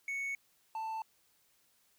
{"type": "tone pair in turn", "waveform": "triangle", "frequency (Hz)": [2217, 885.9], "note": ["C#7", "A5"], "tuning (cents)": [0, 12], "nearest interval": "octave + major third", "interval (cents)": 1588, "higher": "first", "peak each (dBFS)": [-33, -34], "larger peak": "first", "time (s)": [[0.08, 0.35], [0.75, 1.02]], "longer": "neither", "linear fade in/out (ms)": 2, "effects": ["white hiss -71 dBFS RMS until 1.98 s"]}